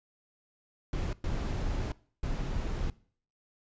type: noise bursts at uneven times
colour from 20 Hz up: brown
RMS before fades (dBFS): -32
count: 3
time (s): 0.93-1.13 / 1.24-1.92 / 2.23-2.9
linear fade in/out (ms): 2
effects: noise-tail reverb RT60 0.5 s tail -21 dB re dry + resampled to 16000 Hz